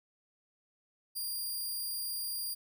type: tone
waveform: 10% pulse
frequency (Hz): 4791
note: D8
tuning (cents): +34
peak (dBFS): -28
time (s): 1.15-2.55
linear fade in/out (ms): 20
effects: none